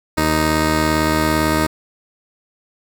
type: tone pair together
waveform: 10% pulse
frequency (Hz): 77.78 / 311.1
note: D#2 / D#4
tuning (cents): 0 / 0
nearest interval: 2 octaves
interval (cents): 2400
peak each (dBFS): -10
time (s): 0.17-1.67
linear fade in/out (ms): 10
effects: 7-bit